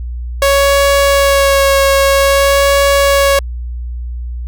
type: tone with vibrato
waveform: sawtooth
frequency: 554.4 Hz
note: C#5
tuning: in tune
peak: -4 dBFS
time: 0.42-3.39 s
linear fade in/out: 2 ms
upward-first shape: sine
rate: 0.51 Hz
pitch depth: 17 cents each way
effects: added 60 Hz sine -19 dBFS peak until 4.47 s